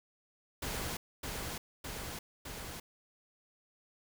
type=noise with echo; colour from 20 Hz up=pink; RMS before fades=-38 dBFS; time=0.62-0.97 s; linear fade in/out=5 ms; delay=610 ms; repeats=3; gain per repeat=-2 dB; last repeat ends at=2.8 s; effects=none